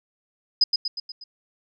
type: tone with echo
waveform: sine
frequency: 5010 Hz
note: D#8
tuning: 11 cents sharp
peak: -13 dBFS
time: 0.61-0.64 s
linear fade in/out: 5 ms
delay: 120 ms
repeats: 5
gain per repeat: -5 dB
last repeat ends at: 1.24 s
effects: none